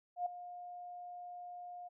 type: tone with ADSR envelope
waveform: sine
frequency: 711 Hz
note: F5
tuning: 31 cents sharp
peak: -31 dBFS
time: 0.16-1.89 s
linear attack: 100 ms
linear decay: 6 ms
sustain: -14 dB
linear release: 20 ms
effects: none